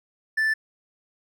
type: tone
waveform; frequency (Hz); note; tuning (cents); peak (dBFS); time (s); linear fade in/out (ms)
triangle; 1760; A6; 0; -18; 0.37-0.54; 10
effects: none